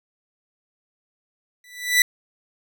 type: tone with exponential growth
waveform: sawtooth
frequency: 1975.5 Hz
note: B6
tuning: in tune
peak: -7 dBFS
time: 1.64-2.02 s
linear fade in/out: 2 ms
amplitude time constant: 82 ms
effects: none